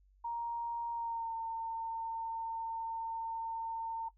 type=tone with pitch glide; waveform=sine; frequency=936 to 907.3 Hz; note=A#5 to A#5; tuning=+7 to -47 cents; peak=-35 dBFS; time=0.24-4.09 s; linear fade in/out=10 ms; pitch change=-54 cents; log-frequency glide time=0.92-1.34 s; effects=noise-tail reverb RT60 0.1 s tail -17 dB re dry + added 48 Hz sine -63 dBFS peak until 4.17 s